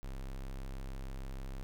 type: tone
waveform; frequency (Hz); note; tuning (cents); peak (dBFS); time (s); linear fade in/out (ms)
square; 33.19; C1; +26; -40; 0.03-1.63; 0
effects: none